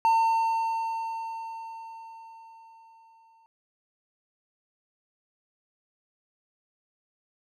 triangle tone with exponential decay, 905 Hz, A5, 48 cents sharp, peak -16 dBFS, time 0.05-3.46 s, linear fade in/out 0 ms, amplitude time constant 740 ms, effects none

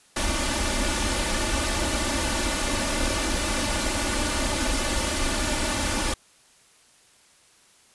pink noise with comb filter, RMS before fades -25 dBFS, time 0.16-6.14 s, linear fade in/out 5 ms, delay 3.4 ms, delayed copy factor +1, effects white hiss -57 dBFS RMS until 7.94 s + resampled to 24000 Hz

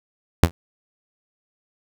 sawtooth tone with exponential decay, 84.3 Hz, E2, 39 cents sharp, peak -4 dBFS, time 0.43-0.51 s, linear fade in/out 0 ms, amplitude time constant 17 ms, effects none

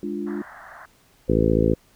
sine chord, D diminished, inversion second, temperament equal, 207.7 / 293.7 / 349.2 Hz, Ab3 / D4 / F4, 0 / 0 / 0 cents, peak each -30 dBFS, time 0.03-0.42 s, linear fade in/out 2 ms
white band-pass noise, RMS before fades -43 dBFS, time 0.26-0.86 s, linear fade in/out 10 ms, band 590 to 1900 Hz, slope 96 dB/octave
harmonic tone, 55 Hz, A1, in tune, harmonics 1 / 2 / 3 / 4 / 5 / 6 / 7 / 8 / 9, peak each -25 / -25 / -25 / -25 / -25 / -25 / -25 / -25 / -25 dBFS, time 1.28-1.75 s, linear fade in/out 20 ms
effects pink hiss -58 dBFS RMS until 1.95 s

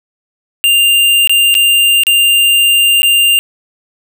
square tone with dropouts, 2794 Hz, F7, in tune, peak -7 dBFS, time 0.64-3.39 s, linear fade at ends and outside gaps 0 ms, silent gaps 1.274-1.295 / 1.542-1.551 / 2.035-2.068 / 3.02-3.031 s, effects none

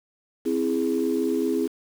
sine chord, C augmented, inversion none, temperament equal with one note detuned, 261.6 / 329.6 / 414.1 Hz, C4 / E4 / G#4, 0 / 0 / -5 cents, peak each -25 dBFS, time 0.45-1.68 s, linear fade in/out 20 ms, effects tanh soft clip ceiling -13 dBFS + 7-bit

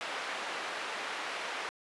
white band-pass noise, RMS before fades -38 dBFS, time 0.01-1.69 s, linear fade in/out 0 ms, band 470 to 2200 Hz, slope 12 dB/octave, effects resampled to 24000 Hz

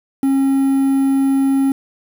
triangle tone with quantisation, 271.5 Hz, C#4, 36 cents flat, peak -10 dBFS, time 0.23-1.72 s, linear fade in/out 2 ms, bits 6, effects none

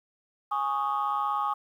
sine chord, Ab suspended fourth, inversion none, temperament equal, 830.6 / 1108.7 / 1244.5 Hz, Ab5 / Db6 / Eb6, 0 / 0 / 0 cents, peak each -29 dBFS, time 0.51-1.54 s, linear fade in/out 10 ms, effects tanh soft clip ceiling -19 dBFS + 10-bit

